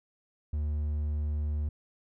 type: tone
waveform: triangle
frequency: 75 Hz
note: D2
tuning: 37 cents sharp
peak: -26 dBFS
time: 0.53-1.69 s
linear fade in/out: 5 ms
effects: none